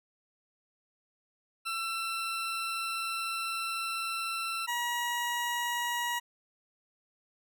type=tone pair in turn; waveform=20% pulse; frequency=1343 / 958.2 Hz; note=E6 / A#5; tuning=+32 / +47 cents; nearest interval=tritone; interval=585 cents; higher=first; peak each=-27 / -25 dBFS; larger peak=second; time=1.65-4.67 / 4.67-6.2 s; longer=first; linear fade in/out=20 ms; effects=none